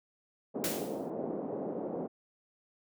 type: band-pass noise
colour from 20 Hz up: white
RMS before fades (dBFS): -37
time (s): 0.54-2.08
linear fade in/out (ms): 20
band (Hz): 180 to 580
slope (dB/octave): 24
type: noise with exponential decay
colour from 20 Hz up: white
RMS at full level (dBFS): -32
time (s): 0.64-1.1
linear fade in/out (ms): 0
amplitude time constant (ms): 100
effects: none